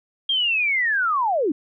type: linear sweep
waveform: sine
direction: down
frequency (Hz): 3246 to 261.6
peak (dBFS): -18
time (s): 0.29-1.52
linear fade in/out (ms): 5
effects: none